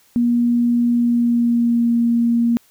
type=tone with pitch glide; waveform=sine; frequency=238.8 to 234.7 Hz; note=A#3 to A#3; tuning=+42 to +12 cents; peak=-13 dBFS; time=0.16-2.57 s; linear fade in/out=0 ms; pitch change=-30 cents; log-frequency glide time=0.92-1.93 s; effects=white hiss -55 dBFS RMS until 2.7 s